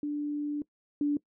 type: tone pair in turn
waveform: sine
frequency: 293.7 / 291 Hz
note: D4 / D4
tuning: 0 / -16 cents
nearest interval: unison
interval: 16 cents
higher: first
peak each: -29 / -24 dBFS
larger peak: second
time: 0.03-0.62 / 1.01-1.17 s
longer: first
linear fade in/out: 2 ms
effects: noise-tail reverb RT60 0.1 s tail -21 dB re dry